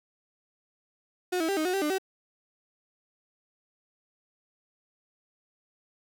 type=tone with pitch steps; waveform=35% pulse; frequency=362.4 / 324 / 394 / 311.8 / 364.7 / 390.3 / 299.9 / 381.2 Hz; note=F#4 / E4 / G4 / D#4 / F#4 / G4 / D4 / G4; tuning=-36 / -30 / +9 / +4 / -25 / -8 / +36 / -48 cents; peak=-24 dBFS; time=1.32-1.984 s; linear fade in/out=10 ms; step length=83 ms; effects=none